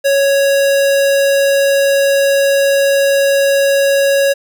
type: tone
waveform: square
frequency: 554.4 Hz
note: C#5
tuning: in tune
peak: -10 dBFS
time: 0.04-4.34 s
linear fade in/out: 20 ms
effects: none